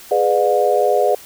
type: chord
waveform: sine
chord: G# diminished seventh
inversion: none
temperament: just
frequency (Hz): 415.3 / 498.4 / 598 / 717.6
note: G#4 / B4 / D5 / F5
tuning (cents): 0 / +16 / +31 / +47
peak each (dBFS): -18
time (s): 0.11-1.15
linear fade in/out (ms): 5
effects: white hiss -40 dBFS RMS until 1.25 s